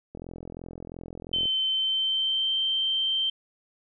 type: click train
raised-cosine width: 2 ms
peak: -26 dBFS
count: 57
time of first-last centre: 0.15-1.455 s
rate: 42.9 Hz
type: tone with pitch glide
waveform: sine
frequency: 3083 to 3128 Hz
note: G7 to G7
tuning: -29 to -4 cents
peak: -23 dBFS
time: 1.33-3.3 s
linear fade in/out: 5 ms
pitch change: +25 cents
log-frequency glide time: 1.68-2.53 s
effects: none